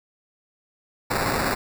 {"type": "noise with sample-and-hold", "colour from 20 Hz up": "blue", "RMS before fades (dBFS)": -24, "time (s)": [1.1, 1.55], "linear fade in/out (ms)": 10, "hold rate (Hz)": 3150, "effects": []}